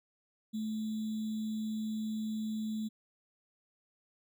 sine tone with sample-and-hold, 217.4 Hz, A3, 21 cents flat, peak -33 dBFS, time 0.53-2.89 s, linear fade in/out 20 ms, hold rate 3675 Hz, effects none

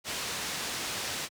white low-pass noise, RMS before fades -35 dBFS, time 0.04-1.29 s, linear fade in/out 50 ms, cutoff 6400 Hz, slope 12 dB/octave, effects high-pass 60 Hz 12 dB/octave

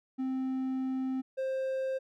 triangle tone pair in turn, 261.6 / 528.1 Hz, C4 / C5, 0 / +16 cents, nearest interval octave, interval 1216 cents, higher second, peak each -28 dBFS, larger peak neither, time 0.18-1.22 / 1.37-1.99 s, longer first, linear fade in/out 20 ms, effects none

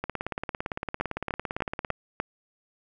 two click trains, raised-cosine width 0.5 ms, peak -15 / -12 dBFS, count 34 / 5, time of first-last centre 0.04-1.904 / 1.01-2.2 s, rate 17.7 / 3.36 Hz, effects none

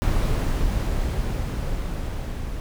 brown noise with level ramp, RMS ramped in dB -20 to -30 dBFS, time 0.02-2.6 s, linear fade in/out 0 ms, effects none

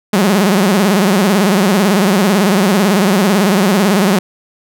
sawtooth tone with vibrato, 196 Hz, G3, in tune, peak -5 dBFS, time 0.13-4.19 s, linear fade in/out 5 ms, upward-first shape sine, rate 18 Hz, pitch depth 160 cents each way, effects none

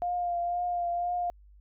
sine tone with vibrato, 702 Hz, F5, 9 cents sharp, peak -27 dBFS, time 0.02-1.3 s, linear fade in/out 0 ms, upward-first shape triangle, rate 2 Hz, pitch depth 27 cents each way, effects added 50 Hz sine -52 dBFS peak until 1.6 s

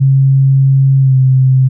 sine tone with pitch glide, 135.3 to 130.99 Hz, C#3 to C3, -42 to +2 cents, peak -5 dBFS, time 0-1.69 s, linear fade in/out 20 ms, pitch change -56 cents, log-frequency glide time 0.99-1.16 s, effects none

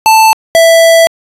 square tone pair in turn, 882 / 660.8 Hz, A5 / E5, +4 / +4 cents, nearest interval perfect fourth, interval 500 cents, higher first, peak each -3 dBFS, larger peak neither, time 0.06-0.33 / 0.55-1.07 s, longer second, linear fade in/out 0 ms, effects resampled to 32000 Hz

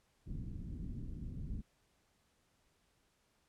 pink low-pass noise, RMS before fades -43 dBFS, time 0.26-1.62 s, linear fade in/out 20 ms, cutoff 250 Hz, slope 24 dB/octave, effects pink hiss -75 dBFS RMS until 3.48 s + low-pass 11000 Hz 12 dB/octave

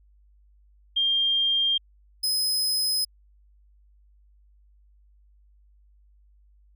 sine / sawtooth tone pair in turn, 3200 / 5069 Hz, G7 / D#8, +35 / +31 cents, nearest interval minor sixth, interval 796 cents, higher second, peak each -20 dBFS, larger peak neither, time 0.96-1.78 / 2.23-3.05 s, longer neither, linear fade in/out 10 ms, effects added 50 Hz sine -55 dBFS peak until 6.75 s

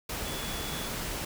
sine tone in noise, 3417 Hz, G#7, 49 cents sharp, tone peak -42 dBFS, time 0.25-0.88 s, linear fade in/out 5 ms, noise pink, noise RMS -35 dBFS, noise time 0.09-1.25 s, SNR -10 dB, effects none

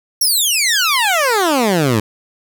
15% pulse exponential sweep, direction down, 5730 to 101.6 Hz, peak -6 dBFS, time 0.21-2 s, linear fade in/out 5 ms, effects none

